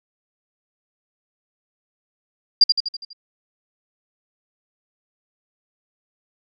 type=tone with echo; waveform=sine; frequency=4795 Hz; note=D8; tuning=35 cents sharp; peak=-7 dBFS; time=2.61-2.64 s; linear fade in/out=5 ms; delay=82 ms; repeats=6; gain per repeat=-5 dB; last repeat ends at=3.132 s; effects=none